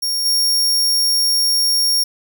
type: tone with level steps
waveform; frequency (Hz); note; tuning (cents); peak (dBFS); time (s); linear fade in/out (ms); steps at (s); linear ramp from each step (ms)
sawtooth; 5550; F8; -12; -15 / -11; 0.02-2.04; 10; 0.25; 10
effects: none

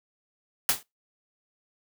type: noise with exponential decay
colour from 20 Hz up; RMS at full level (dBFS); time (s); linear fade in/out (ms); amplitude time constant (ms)
white; -18; 0.69-0.83; 1; 30
effects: noise-tail reverb RT60 0.2 s tail -22 dB re dry

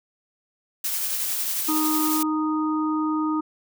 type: noise with tremolo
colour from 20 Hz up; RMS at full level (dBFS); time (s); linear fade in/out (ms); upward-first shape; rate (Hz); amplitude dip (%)
blue; -25; 0.84-2.23; 5; triangle; 11; 30
type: harmonic tone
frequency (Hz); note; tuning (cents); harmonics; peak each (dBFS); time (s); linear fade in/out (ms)
310; D#4; -6; 1 / 3 / 4; -22 / -32 / -29; 1.68-3.41; 10
effects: none

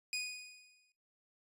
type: tone with exponential decay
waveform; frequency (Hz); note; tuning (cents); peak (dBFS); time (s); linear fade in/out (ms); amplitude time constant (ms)
20% pulse; 2479; D#7; -7; -29; 0.13-0.92; 1; 170
effects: noise-tail reverb RT60 0.3 s tail -19 dB re dry + resampled to 32000 Hz

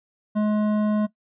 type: tone with hard clipping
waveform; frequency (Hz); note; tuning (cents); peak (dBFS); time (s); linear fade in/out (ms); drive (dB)
sine; 211.5; G#3; +32; -21; 0.35-1.07; 20; 11
effects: noise-tail reverb RT60 0.1 s tail -18 dB re dry + resampled to 8000 Hz

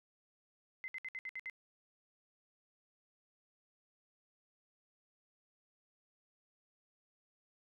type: tone bursts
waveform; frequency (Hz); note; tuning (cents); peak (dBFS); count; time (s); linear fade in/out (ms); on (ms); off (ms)
sine; 2060; C7; -28; -40; 7; 0.84-1.498; 0; 40; 63
effects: none

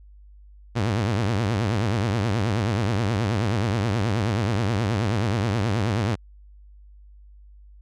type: tone with vibrato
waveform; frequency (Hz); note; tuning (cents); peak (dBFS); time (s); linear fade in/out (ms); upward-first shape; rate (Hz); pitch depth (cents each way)
sawtooth; 107.2; A2; -45; -17; 0.75-6.16; 20; triangle; 9.4; 260
effects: added 50 Hz sine -45 dBFS peak until 7.81 s + low-pass 6000 Hz 12 dB/octave

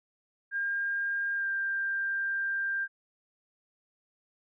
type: tone with pitch glide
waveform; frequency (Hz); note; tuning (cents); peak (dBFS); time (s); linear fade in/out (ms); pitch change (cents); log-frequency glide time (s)
sine; 1608 to 1587.7; G6 to G6; +44 to +22; -28; 0.51-2.88; 50; -22; 1.35-1.47
effects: none

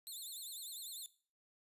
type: tone with vibrato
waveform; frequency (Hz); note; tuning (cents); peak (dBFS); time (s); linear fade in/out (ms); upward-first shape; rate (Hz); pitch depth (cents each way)
10% pulse; 3891; B7; -27; -38; 0.07-1.06; 0; sine; 10; 190
effects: noise-tail reverb RT60 0.4 s tail -17 dB re dry + resampled to 32000 Hz

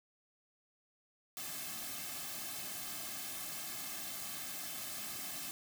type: noise with comb filter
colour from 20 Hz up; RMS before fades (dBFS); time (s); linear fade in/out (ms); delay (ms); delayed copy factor
white; -43; 1.37-5.51; 0; 2.1; -0.9
effects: none

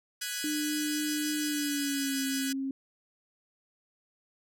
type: chord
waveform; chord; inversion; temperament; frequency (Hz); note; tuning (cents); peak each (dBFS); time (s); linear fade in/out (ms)
10% pulse; G# minor seventh; third; equal; 1480 / 1661.2 / 1975.5 / 2489; F#6 / G#6 / B6 / D#7; 0 / 0 / 0 / 0; -29 / -29 / -32 / -32; 0.21-2.53; 10
type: tone with pitch glide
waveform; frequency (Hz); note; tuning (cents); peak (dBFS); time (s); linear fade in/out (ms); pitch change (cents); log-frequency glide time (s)
sine; 300.6 to 269.4; D4 to C#4; +40 to -49; -30; 0.44-2.71; 2; -189; 1.43-2.19
effects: none

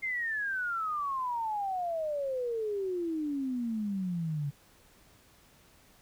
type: exponential sweep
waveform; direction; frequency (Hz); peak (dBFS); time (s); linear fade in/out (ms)
sine; down; 2125 to 139.5; -30; 0.02-4.51; 20
effects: pink hiss -61 dBFS RMS until 6.01 s

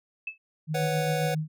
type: tone with exponential decay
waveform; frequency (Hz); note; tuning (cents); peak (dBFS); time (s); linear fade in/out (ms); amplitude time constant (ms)
sine; 2615; E7; -15; -27; 0.27-0.38; 5; 23
type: tone with tremolo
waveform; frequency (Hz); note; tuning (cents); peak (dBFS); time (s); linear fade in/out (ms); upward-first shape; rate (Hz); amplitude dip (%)
sine; 155.56; D#3; 0; -25; 0.67-1.48; 50; sine; 7.4; 45
type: chord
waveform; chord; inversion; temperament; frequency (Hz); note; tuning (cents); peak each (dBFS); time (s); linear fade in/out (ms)
square; B suspended second; none; equal; 493.9 / 554.4 / 740; B4 / C#5 / F#5; 0 / 0 / 0; -31 / -33 / -32; 0.74-1.35; 10
effects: none

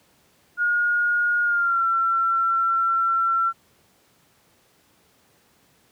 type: tone with pitch glide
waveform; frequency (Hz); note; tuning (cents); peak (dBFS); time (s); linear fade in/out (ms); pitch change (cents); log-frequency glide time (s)
sine; 1433 to 1352.6; F6 to E6; +44 to +44; -18; 0.57-3.53; 50; -100; 1.43-1.85
effects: pink hiss -60 dBFS RMS until 5.91 s + high-pass 100 Hz 12 dB/octave

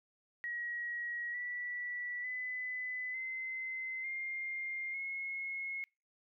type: tone with pitch steps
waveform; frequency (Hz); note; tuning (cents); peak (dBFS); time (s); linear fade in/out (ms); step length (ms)
sine; 1905 / 1955.2 / 2007 / 2059 / 2114 / 2169; A#6 / B6 / B6 / C7 / C7 / C#7; +37 / -18 / +27 / -28 / +17 / -38; -37; 0.44-5.84; 0; 900
effects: noise-tail reverb RT60 0.3 s tail -26 dB re dry

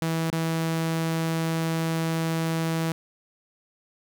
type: tone with dropouts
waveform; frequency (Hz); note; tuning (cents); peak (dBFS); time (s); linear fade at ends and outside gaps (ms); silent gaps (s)
sawtooth; 163.1; E3; -18; -20; 0.02-2.92; 0; 0.302-0.328
effects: 10-bit

